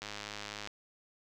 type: click train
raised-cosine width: 0.2 ms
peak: -23 dBFS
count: 69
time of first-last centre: 0.02-0.674 s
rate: 104 Hz
effects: none